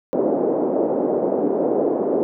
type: band-pass noise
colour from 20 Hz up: pink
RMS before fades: -20 dBFS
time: 0.13-2.23 s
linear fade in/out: 0 ms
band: 280 to 600 Hz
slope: 24 dB/octave
effects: none